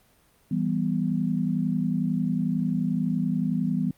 sine chord, E minor, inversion none, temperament equal, 164.81 / 196 / 246.9 Hz, E3 / G3 / B3, 0 / 0 / 0 cents, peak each -27 dBFS, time 0.51-3.91 s, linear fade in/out 5 ms, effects pink hiss -61 dBFS RMS until 3.97 s + Opus 32 kbps

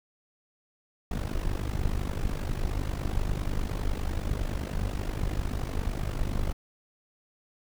brown noise with amplitude modulation, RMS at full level -26 dBFS, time 1.11-6.53 s, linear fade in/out 5 ms, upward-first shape sine, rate 50 Hz, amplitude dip 85%, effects none

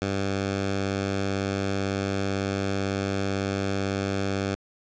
10% pulse tone, 98 Hz, G2, in tune, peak -17 dBFS, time 0.02-4.55 s, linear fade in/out 0 ms, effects resampled to 16000 Hz + 9-bit

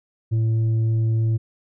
sine tone with tanh clipping, 112.1 Hz, A2, 33 cents sharp, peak -18 dBFS, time 0.31-1.38 s, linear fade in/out 20 ms, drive 4 dB, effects none

